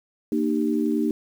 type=chord; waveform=sine; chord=Eb major; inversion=second; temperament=equal with one note detuned; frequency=233.1 / 304.2 / 392 Hz; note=Bb3 / Eb4 / G4; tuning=0 / -39 / 0 cents; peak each=-24 / -23 / -28 dBFS; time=0.32-1.11 s; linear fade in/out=2 ms; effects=8-bit